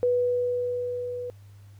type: tone with level ramp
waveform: sine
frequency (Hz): 491.4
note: B4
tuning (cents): -9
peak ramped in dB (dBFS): -19 to -31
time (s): 0.03-1.3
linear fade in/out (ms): 0
effects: added 100 Hz sine -46 dBFS peak until 1.79 s + pink hiss -63 dBFS RMS until 1.79 s